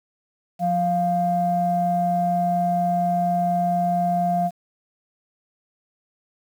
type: tone pair together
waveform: sine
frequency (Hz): 177.27 / 698.5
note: F3 / F5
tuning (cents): +26 / 0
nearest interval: 2 octaves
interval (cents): 2374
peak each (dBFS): -23 / -19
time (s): 0.59-4.51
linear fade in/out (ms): 50
effects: tanh soft clip ceiling -11 dBFS + 8-bit